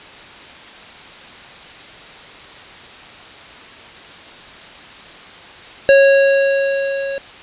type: tone with level ramp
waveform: square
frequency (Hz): 550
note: C#5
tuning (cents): -14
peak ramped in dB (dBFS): -6 to -22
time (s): 5.89-7.18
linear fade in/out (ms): 0
effects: white hiss -37 dBFS RMS until 7.42 s + resampled to 8000 Hz